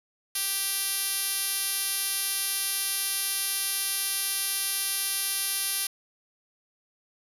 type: tone with band-pass filter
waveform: 5% pulse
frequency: 392 Hz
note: G4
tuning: in tune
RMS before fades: -29 dBFS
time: 0.35-5.87 s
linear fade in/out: 5 ms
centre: 10000 Hz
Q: 1.7
effects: none